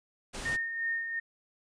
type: noise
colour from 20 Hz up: pink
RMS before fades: -39 dBFS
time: 0.33-0.57 s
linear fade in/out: 20 ms
type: tone with tremolo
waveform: sine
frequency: 1834 Hz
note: A#6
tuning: 29 cents flat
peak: -28 dBFS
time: 0.45-1.2 s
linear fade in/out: 10 ms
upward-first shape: sine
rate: 2.8 Hz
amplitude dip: 50%
effects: resampled to 22050 Hz